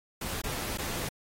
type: noise with dropouts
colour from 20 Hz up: pink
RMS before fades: -35 dBFS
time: 0.21-1.09 s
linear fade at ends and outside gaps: 5 ms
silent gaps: 0.418-0.437 / 0.775-0.783 s
effects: AAC 48 kbps